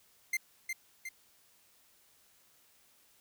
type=tone with echo; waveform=45% pulse; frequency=2093 Hz; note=C7; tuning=in tune; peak=-29 dBFS; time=0.33-0.37 s; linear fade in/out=5 ms; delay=360 ms; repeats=2; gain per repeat=-5 dB; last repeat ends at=1.09 s; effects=white hiss -66 dBFS RMS until 3.2 s